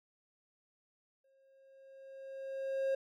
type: tone with exponential growth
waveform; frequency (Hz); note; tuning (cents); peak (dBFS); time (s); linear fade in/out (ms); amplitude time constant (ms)
triangle; 538; C5; +48; -27; 1.24-2.95; 5; 370
effects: none